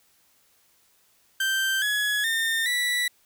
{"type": "tone with pitch steps", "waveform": "30% pulse", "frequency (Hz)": [1563, 1684.9, 1816.3, 1957.9], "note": ["G6", "G#6", "A#6", "B6"], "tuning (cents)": [-6, 25, -45, -16], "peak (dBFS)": -20, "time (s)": [1.4, 3.08], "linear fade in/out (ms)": 5, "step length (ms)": 420, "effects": ["white hiss -63 dBFS RMS until 3.25 s"]}